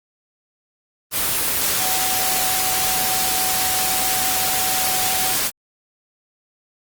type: tone in noise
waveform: sine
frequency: 752 Hz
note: F#5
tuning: 28 cents sharp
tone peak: -26 dBFS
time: 1.77-5.37 s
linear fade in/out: 50 ms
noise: white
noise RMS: -20 dBFS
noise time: 1.11-5.51 s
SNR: -9 dB
effects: Opus 24 kbps